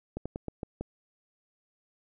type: slowing click train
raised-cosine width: 2 ms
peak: -21 dBFS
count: 6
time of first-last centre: 0.17-0.81 s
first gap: 86 ms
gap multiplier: 1.2
effects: none